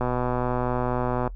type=click train; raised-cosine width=1 ms; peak=-12 dBFS; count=158; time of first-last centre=0.01-1.276 s; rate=124 Hz; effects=noise-tail reverb RT60 0.1 s tail -19 dB re dry + added 43 Hz sine -33 dBFS peak until 1.35 s